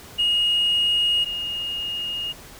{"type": "tone pair in turn", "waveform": "sine", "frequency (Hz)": [2868, 2852], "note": ["F7", "F7"], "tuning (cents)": [45, 36], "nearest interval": "unison", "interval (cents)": 9, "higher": "first", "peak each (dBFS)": [-16, -25], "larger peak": "first", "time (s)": [[0.18, 1.25], [1.25, 2.33]], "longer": "second", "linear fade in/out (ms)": 20, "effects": ["tanh soft clip ceiling -14 dBFS", "pink hiss -43 dBFS RMS until 2.59 s"]}